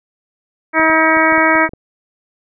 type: harmonic tone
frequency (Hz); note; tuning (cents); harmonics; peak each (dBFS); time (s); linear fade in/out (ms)
319.2; D#4; +44; 1 / 2 / 3 / 4 / 5 / 6 / 7; -17 / -17 / -17 / -17 / -17 / -17 / -17; 0.73-1.69; 50
type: clicks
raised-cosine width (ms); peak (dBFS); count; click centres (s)
2; -18; 8; 0.797 / 0.899 / 1.17 / 1.324 / 1.38 / 1.554 / 1.692 / 1.735
effects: none